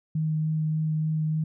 sine tone with vibrato, 156.2 Hz, D#3, 7 cents sharp, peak -23 dBFS, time 0.15-1.44 s, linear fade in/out 5 ms, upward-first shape sine, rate 3.4 Hz, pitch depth 9 cents each way, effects none

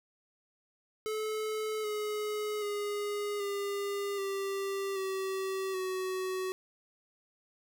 square tone with pitch steps, 432.6 / 422.2 / 412.1 / 402.2 / 392.6 / 383.2 / 374 Hz, A4 / G#4 / G#4 / G4 / G4 / G4 / F#4, -29 / +29 / -13 / +44 / +3 / -39 / +19 cents, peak -33 dBFS, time 1.06-6.52 s, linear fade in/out 0 ms, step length 780 ms, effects none

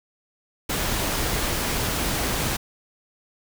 pink noise, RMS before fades -25 dBFS, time 0.69-2.57 s, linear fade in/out 10 ms, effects none

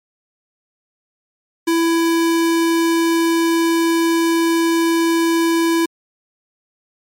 square tone, 332.3 Hz, E4, 14 cents sharp, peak -14 dBFS, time 1.67-5.86 s, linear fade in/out 10 ms, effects MP3 64 kbps

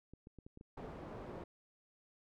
clicks, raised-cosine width 3 ms, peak -40 dBFS, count 8, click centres 0.136 / 0.271 / 0.387 / 0.465 / 0.574 / 0.611 / 0.842 / 0.902 s
white low-pass noise, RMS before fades -48 dBFS, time 0.77-1.44 s, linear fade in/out 5 ms, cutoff 590 Hz, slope 12 dB/octave
effects none

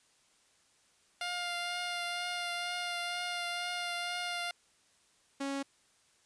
10% pulse tone with vibrato, 704 Hz, F5, 14 cents sharp, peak -26 dBFS, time 1.21-4.51 s, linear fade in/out 2 ms, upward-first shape triangle, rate 2.1 Hz, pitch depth 17 cents each way
sawtooth tone, 276.1 Hz, C#4, 7 cents flat, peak -30 dBFS, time 5.4-5.63 s, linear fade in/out 10 ms
effects white hiss -68 dBFS RMS until 6.25 s + resampled to 22050 Hz

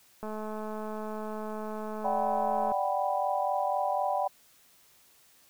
click train, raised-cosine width 1 ms, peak -25 dBFS, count 536, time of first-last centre 0.23-2.718 s, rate 215 Hz
sine chord, G major seventh, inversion second, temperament equal, 587.3 / 740 / 784 / 987.8 Hz, D5 / F#5 / G5 / B5, 0 / 0 / 0 / 0 cents, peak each -32 / -32 / -30 / -34 dBFS, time 2.04-4.28 s, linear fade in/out 10 ms
effects white hiss -61 dBFS RMS until 5.49 s

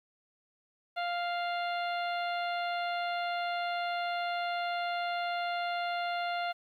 harmonic tone, 698.5 Hz, F5, in tune, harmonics 1 / 2 / 3 / 4 / 5 / 6, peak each -32 / -38 / -42 / -44 / -46 / -48 dBFS, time 0.96-6.53 s, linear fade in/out 20 ms, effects 11-bit

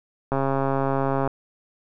click train, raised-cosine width 1 ms, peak -10 dBFS, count 131, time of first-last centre 0.32-1.276 s, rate 136 Hz, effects none

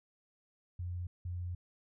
sine tone bursts at uneven times, 88.6 Hz, F2, 25 cents sharp, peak -36 dBFS, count 2, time 0.79-1.07 / 1.25-1.55 s, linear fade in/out 5 ms, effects none

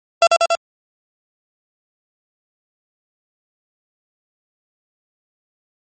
35% pulse tone with echo, 675 Hz, E5, 41 cents sharp, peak -6 dBFS, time 0.22-0.27 s, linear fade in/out 2 ms, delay 94 ms, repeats 3, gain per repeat -2 dB, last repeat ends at 0.552 s, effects MP3 32 kbps

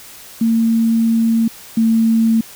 sine tone pair in turn, 227.3 / 225.5 Hz, A#3 / A3, -43 / +43 cents, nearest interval unison, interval 14 cents, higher first, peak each -11 / -10 dBFS, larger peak second, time 0.41-1.48 / 1.77-2.41 s, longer first, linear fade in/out 5 ms, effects white hiss -38 dBFS RMS until 2.55 s

